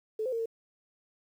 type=tone with pitch steps; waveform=sine; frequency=435.7 / 515 / 459 / 453.9 Hz; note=A4 / C5 / A#4 / A#4; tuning=-17 / -28 / -27 / -46 cents; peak=-29 dBFS; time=0.19-0.458 s; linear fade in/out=5 ms; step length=67 ms; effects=10-bit

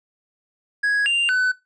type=tone with pitch steps; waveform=triangle; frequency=1662 / 2787 / 1505 Hz; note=G#6 / F7 / F#6; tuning=+1 / -4 / +29 cents; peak=-15 dBFS; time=0.83-1.52 s; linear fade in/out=10 ms; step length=230 ms; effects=noise-tail reverb RT60 0.2 s tail -19 dB re dry + resampled to 22050 Hz

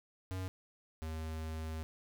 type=tone pair in turn; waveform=square; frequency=93.3 / 79.5 Hz; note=F#2 / D#2; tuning=+15 / +38 cents; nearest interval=minor third; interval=277 cents; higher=first; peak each=-38 / -39 dBFS; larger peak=first; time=0.31-0.48 / 1.02-1.83 s; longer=second; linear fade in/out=0 ms; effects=none

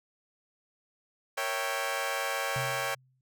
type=chord; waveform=15% pulse; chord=A# diminished seventh; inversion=none; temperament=equal; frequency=466.2 / 554.4 / 659.3 / 784 Hz; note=A#4 / C#5 / E5 / G5; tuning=0 / 0 / 0 / 0 cents; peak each=-33 / -27 / -32 / -28 dBFS; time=1.37-2.95 s; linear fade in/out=10 ms
type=tone with exponential decay; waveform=sine; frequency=129.6 Hz; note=C3; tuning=16 cents flat; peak=-31 dBFS; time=2.56-3.21 s; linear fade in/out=2 ms; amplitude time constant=140 ms
effects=none

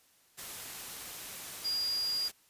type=tone in noise; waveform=sine; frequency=4836 Hz; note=D8; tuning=50 cents sharp; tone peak=-30 dBFS; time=1.64-2.29 s; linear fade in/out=20 ms; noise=white; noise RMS=-43 dBFS; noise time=0.37-2.32 s; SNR=+10 dB; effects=white hiss -66 dBFS RMS until 2.49 s + resampled to 32000 Hz

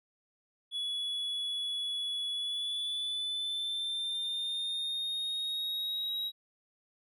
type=tone with pitch glide; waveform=triangle; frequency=3394 to 3832 Hz; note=G#7 to A#7; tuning=+37 to +47 cents; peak=-31 dBFS; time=0.71-6.32 s; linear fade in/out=50 ms; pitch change=+210 cents; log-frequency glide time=2.31-6.19 s; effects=none

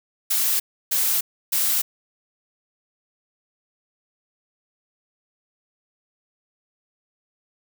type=noise bursts; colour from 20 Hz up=blue; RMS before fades=-21 dBFS; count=3; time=0.3-1.82 s; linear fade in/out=10 ms; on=300 ms; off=310 ms; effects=none

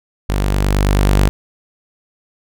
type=tone with level ramp; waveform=sawtooth; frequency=49.24 Hz; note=G1; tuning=8 cents sharp; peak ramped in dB=-11 to -5 dBFS; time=0.29-1.29 s; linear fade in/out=0 ms; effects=none

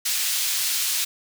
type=high-pass noise; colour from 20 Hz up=pink; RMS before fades=-24 dBFS; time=0.05-1.05 s; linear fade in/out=10 ms; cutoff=3300 Hz; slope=12 dB/octave; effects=none

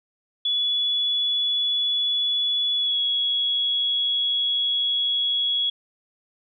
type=tone with pitch glide; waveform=sine; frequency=3414 to 3344 Hz; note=G#7 to G#7; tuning=+47 to +11 cents; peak=-20 dBFS; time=0.45-5.7 s; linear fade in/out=5 ms; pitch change=-36 cents; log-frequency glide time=2.76-2.99 s; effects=none

